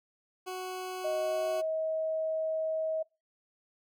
20% pulse tone, 370 Hz, F#4, in tune, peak -31 dBFS, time 0.46-1.62 s, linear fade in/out 20 ms
sine tone with pitch glide, 625 to 636.3 Hz, D#5 to D#5, +8 to +39 cents, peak -29 dBFS, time 1.04-3.03 s, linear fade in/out 10 ms, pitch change +31 cents, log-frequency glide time 1.17-1.47 s
effects noise-tail reverb RT60 0.3 s tail -26 dB re dry

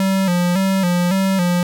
square tone with vibrato, 184.2 Hz, F#3, 7 cents flat, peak -15 dBFS, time 0-1.63 s, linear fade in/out 2 ms, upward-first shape square, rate 1.8 Hz, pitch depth 75 cents each way, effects none

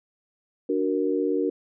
sine chord, D augmented, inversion none, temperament equal, 293.7 / 370 / 466.2 Hz, D4 / F#4 / A#4, 0 / 0 / 0 cents, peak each -26 dBFS, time 0.69-1.5 s, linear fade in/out 5 ms, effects none

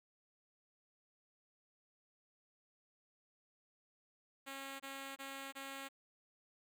5% pulse tone bursts, 272.6 Hz, C#4, 29 cents flat, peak -34 dBFS, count 4, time 4.46-5.889 s, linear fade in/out 20 ms, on 340 ms, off 23 ms, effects none

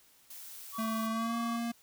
blue noise, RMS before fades -47 dBFS, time 0.3-1.07 s, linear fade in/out 5 ms
triangle tone, 1136 Hz, C#6, 42 cents sharp, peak -35 dBFS, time 0.72-1.6 s, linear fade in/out 50 ms
square tone with pitch glide, 221.9 to 233.9 Hz, A3 to A#3, +15 to +6 cents, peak -33 dBFS, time 0.78-1.72 s, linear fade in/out 10 ms, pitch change +91 cents, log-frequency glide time 1.1-1.35 s
effects white hiss -63 dBFS RMS until 1.82 s

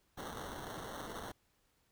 blue noise with sample-and-hold, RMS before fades -45 dBFS, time 0.17-1.32 s, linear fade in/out 10 ms, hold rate 2450 Hz, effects pink hiss -75 dBFS RMS until 1.91 s

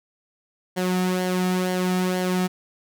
sawtooth tone with flanger, 183 Hz, F#3, 19 cents flat, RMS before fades -23 dBFS, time 0.76-2.48 s, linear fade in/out 20 ms, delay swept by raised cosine 0.79 to 1.99 ms, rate 2.1 Hz, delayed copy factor -0.55, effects none

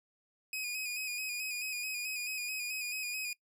sawtooth tone with vibrato, 2489 Hz, D#7, in tune, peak -32 dBFS, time 0.53-3.33 s, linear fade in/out 2 ms, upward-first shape square, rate 4.6 Hz, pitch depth 34 cents each way, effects noise-tail reverb RT60 0.1 s tail -22 dB re dry

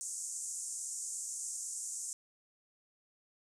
pink band-pass noise, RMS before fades -41 dBFS, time 0.01-2.13 s, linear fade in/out 0 ms, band 6600 to 9000 Hz, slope 48 dB/octave, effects none

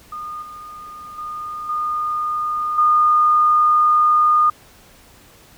sine tone with level steps, 1222 Hz, D#6, 32 cents flat, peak -27 / -33 / -26 / -19 / -11 dBFS, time 0.12-4.5 s, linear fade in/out 5 ms, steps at 0.42 / 1.18 / 1.69 / 2.78 s, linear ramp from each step 5 ms, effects pink hiss -48 dBFS RMS until 5.57 s

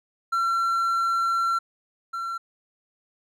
triangle tone pair in turn, 1358 / 1358 Hz, F6 / F6, -49 / -49 cents, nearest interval unison, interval 0 cents, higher neither, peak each -19 / -26 dBFS, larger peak first, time 0.32-1.59 / 2.13-2.38 s, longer first, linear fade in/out 10 ms, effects none

